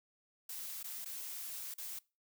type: noise with dropouts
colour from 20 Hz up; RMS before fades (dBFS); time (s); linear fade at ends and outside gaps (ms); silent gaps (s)
blue; -44; 0.49-1.99; 5; 0.83-0.841 / 1.047-1.057 / 1.741-1.781
effects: noise-tail reverb RT60 0.3 s tail -23 dB re dry